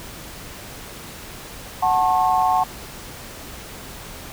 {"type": "chord", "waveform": "sine", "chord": "F# minor", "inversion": "none", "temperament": "equal with one note detuned", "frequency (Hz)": [740, 880, 1082.8], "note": ["F#5", "A5", "C#6"], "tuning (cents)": [0, 0, -41], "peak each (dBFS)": [-18, -20, -22], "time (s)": [1.82, 2.64], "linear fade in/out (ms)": 10, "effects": ["pink hiss -37 dBFS RMS until 4.32 s"]}